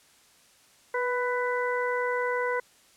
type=harmonic tone with a mistuned harmonic; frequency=497.2 Hz; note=B4; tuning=12 cents sharp; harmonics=1 / 2 / 3 / 4; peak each=-28 / -31 / -33 / -34 dBFS; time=0.94-2.6 s; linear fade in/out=5 ms; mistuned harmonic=1; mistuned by=-22 cents; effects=white hiss -59 dBFS RMS until 2.96 s + low-pass 10000 Hz 12 dB/octave